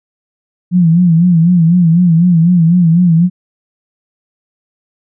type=tone with vibrato; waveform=sine; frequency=171.1 Hz; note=F3; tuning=35 cents flat; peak=-5 dBFS; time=0.71-3.3 s; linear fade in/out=50 ms; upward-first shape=sine; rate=4 Hz; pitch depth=100 cents each way; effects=none